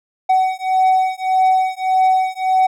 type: beating tone pair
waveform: triangle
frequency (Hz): 751 / 752.7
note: F#5 / F#5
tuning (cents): +26 / +29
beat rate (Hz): 1.7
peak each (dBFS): -14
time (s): 0.29-2.67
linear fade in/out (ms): 10
effects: none